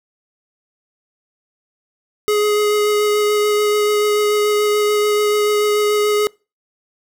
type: tone with vibrato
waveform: square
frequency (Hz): 418.6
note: G#4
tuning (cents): +14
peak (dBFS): -14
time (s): 2.28-6.27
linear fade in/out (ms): 0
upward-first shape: sine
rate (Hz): 6.9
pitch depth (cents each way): 10
effects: noise-tail reverb RT60 0.3 s tail -25 dB re dry